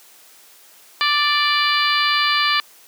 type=harmonic tone; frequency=587.3 Hz; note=D5; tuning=in tune; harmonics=2 / 3 / 4 / 5 / 6 / 7 / 8; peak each=-20 / -22 / -23 / -24 / -25 / -25 / -26 dBFS; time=1.01-2.6 s; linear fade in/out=0 ms; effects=white hiss -48 dBFS RMS until 2.87 s + high-pass 300 Hz 12 dB/octave